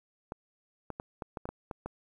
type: clicks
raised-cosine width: 1 ms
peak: -23 dBFS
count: 9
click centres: 0.321 / 0.903 / 0.999 / 1.222 / 1.372 / 1.455 / 1.49 / 1.712 / 1.86 s
effects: 10-bit